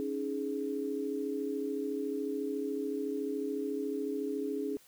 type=chord; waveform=sine; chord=C# suspended second; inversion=none; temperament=equal with one note detuned; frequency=277.2 / 311.1 / 418.2 Hz; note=C#4 / D#4 / G#4; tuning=0 / 0 / +12 cents; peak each=-36 / -39 / -35 dBFS; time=0-4.77 s; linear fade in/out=0 ms; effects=white hiss -61 dBFS RMS until 4.87 s